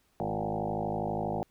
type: tone with frequency modulation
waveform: sine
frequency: 466.2 Hz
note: A#4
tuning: in tune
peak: -29 dBFS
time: 0.2-1.43 s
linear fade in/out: 0 ms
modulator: 52.4 Hz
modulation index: 6.9
effects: pink hiss -70 dBFS RMS until 1.5 s